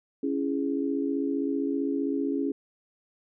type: chord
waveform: sine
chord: C# minor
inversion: none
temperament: just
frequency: 277.2 / 332.6 / 415.8 Hz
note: C#4 / E4 / G#4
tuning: 0 / +16 / +2 cents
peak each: -27 / -32 / -32 dBFS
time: 0.23-2.52 s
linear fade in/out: 5 ms
effects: none